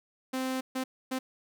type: tone bursts at uneven times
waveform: sawtooth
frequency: 260 Hz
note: C4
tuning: 11 cents flat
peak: -26 dBFS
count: 3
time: 0.33-0.61 / 0.75-0.84 / 1.11-1.19 s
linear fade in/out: 10 ms
effects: none